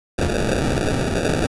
violet noise with sample-and-hold, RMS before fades -20 dBFS, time 0.18-1.47 s, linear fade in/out 10 ms, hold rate 1050 Hz, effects resampled to 24000 Hz

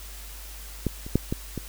clicks, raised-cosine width 3 ms, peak -11 / -25 / -6 / -13 / -17 dBFS, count 5, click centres 0.867 / 1.065 / 1.156 / 1.325 / 1.577 s, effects added 50 Hz sine -40 dBFS peak until 1.68 s + white hiss -44 dBFS RMS until 1.68 s

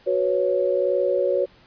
sine chord, F# suspended fourth, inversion none, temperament just, 370 / 493.3 / 555 Hz, F#4 / B4 / C#5, 0 / -2 / +2 cents, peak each -24 / -24 / -21 dBFS, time 0.06-1.46 s, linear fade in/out 20 ms, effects pink hiss -54 dBFS RMS until 1.66 s + resampled to 11025 Hz

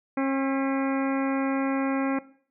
harmonic tone with a mistuned harmonic, 270.2 Hz, C#4, 44 cents flat, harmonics 1 / 2 / 3 / 4 / 5 / 6 / 7 / 8 / 9, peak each -24 / -30 / -34 / -36 / -38 / -40 / -41 / -42 / -43 dBFS, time 0.17-2.19 s, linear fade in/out 5 ms, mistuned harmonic 7, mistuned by +73 cents, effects noise-tail reverb RT60 0.5 s tail -18 dB re dry

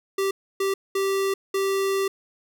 square tone bursts at uneven times, 390 Hz, G4, 9 cents flat, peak -22 dBFS, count 4, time 0.18-0.31 / 0.6-0.74 / 0.95-1.34 / 1.54-2.08 s, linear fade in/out 5 ms, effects none

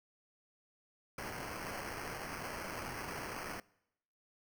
blue noise with sample-and-hold, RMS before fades -43 dBFS, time 1.18-3.6 s, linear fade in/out 2 ms, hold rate 3675 Hz, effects noise-tail reverb RT60 0.8 s tail -23 dB re dry

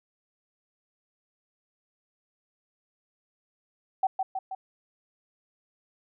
sine tone with echo, 763 Hz, G5, 47 cents flat, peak -20 dBFS, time 4.03-4.07 s, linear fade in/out 5 ms, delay 160 ms, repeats 3, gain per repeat -4 dB, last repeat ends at 4.55 s, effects none

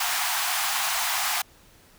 pink high-pass noise, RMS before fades -26 dBFS, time 0-1.42 s, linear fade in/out 5 ms, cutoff 700 Hz, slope 96 dB/octave, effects pink hiss -55 dBFS RMS until 1.98 s

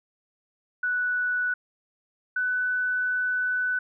sine tone pair in turn, 1480 / 1496.3 Hz, F#6 / F#6, 0 / +19 cents, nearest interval unison, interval 19 cents, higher second, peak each -23 dBFS, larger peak neither, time 0.83-1.54 / 2.36-3.79 s, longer second, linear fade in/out 5 ms, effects none

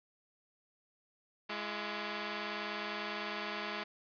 5% pulse tone cluster, 209 / 338.3 / 1134 Hz, G#3 / E4 / C#6, +11 / +45 / +39 cents, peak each -28 / -30 / -32 dBFS, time 1.49-3.84 s, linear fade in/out 10 ms, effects resampled to 11025 Hz

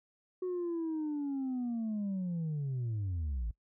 sine linear sweep, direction down, 370 to 50.6 Hz, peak -30 dBFS, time 0.42-3.51 s, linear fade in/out 5 ms, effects noise-tail reverb RT60 0.1 s tail -22 dB re dry + tanh soft clip ceiling -31 dBFS

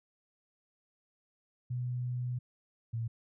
sine tone pair in turn, 123.9 / 114.76 Hz, B2 / A#2, +6 / -27 cents, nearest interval minor second, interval 133 cents, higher first, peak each -32 / -32 dBFS, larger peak neither, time 1.7-2.39 / 2.93-3.08 s, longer first, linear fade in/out 10 ms, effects none

